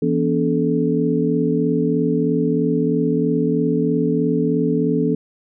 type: tone cluster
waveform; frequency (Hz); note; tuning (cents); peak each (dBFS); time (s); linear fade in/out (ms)
sine; 166.7 / 243.2 / 286.3 / 434.7; E3 / B3 / D4 / A4; +20 / -26 / -44 / -21; -21; 0.02-5.15; 5
effects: none